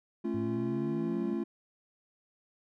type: chord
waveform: triangle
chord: A augmented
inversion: none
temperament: just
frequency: 220 / 275 / 343.8 Hz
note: A3 / C#4 / E#4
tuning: 0 / -14 / -27 cents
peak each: -32 / -35 / -32 dBFS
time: 0.24-1.44 s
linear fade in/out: 10 ms
type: exponential sweep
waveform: triangle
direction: up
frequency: 103.83 to 200 Hz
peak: -35 dBFS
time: 0.34-1.34 s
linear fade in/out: 5 ms
effects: none